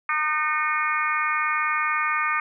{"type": "harmonic tone with a mistuned harmonic", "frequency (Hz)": 304.9, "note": "D#4", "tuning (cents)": -35, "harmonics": [3, 4, 5, 6, 7, 8], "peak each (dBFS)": [-34, -24, -30, -29, -28, -32], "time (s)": [0.09, 2.4], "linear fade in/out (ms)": 2, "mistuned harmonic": 7, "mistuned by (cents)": 37, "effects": []}